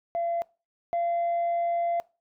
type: tone pair in turn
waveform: sine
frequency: 682 / 686.3 Hz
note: F5 / F5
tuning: -41 / -30 cents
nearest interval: unison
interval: 11 cents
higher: second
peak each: -24 / -22 dBFS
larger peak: second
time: 0.15-0.42 / 0.93-2 s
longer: second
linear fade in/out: 0 ms
effects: noise-tail reverb RT60 0.3 s tail -23 dB re dry + tanh soft clip ceiling -22 dBFS